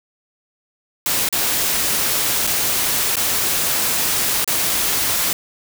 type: noise with dropouts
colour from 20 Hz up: white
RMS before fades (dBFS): -19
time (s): 1.06-5.33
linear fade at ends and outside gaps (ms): 2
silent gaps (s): 1.289-1.326 / 2.469-2.473 / 3.157-3.167 / 4.445-4.476
effects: none